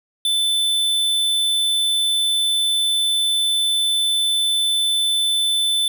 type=tone; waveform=square; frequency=3520 Hz; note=A7; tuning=in tune; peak=-17 dBFS; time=0.25-5.88 s; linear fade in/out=2 ms; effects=none